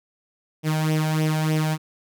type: tone with flanger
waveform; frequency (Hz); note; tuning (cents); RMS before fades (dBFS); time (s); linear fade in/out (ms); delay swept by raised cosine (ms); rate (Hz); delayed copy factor
sawtooth; 155.9; D#3; +4; -22; 0.63-1.78; 50; 0.34 to 1.33; 3.3; +0.65
effects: none